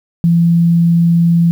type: tone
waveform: sine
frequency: 169.2 Hz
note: E3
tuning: 45 cents sharp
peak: -7 dBFS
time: 0.24-1.51 s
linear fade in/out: 0 ms
effects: 7-bit